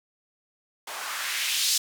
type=noise with band-pass filter sweep; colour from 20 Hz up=blue; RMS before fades=-28 dBFS; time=0.87-1.78 s; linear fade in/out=5 ms; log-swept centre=720 to 5000 Hz; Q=1.5; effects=none